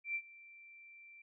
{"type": "tone with ADSR envelope", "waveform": "sine", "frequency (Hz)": 2349, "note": "D7", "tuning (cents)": 0, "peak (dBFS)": -33, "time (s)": [0.04, 1.22], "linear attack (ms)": 110, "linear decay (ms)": 63, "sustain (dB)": -21, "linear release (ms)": 5, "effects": []}